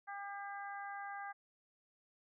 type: harmonic tone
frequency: 401 Hz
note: G4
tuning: 39 cents sharp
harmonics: 2 / 3 / 4 / 5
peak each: -45 / -50 / -48 / -55 dBFS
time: 0.07-1.33 s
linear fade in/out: 20 ms
effects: none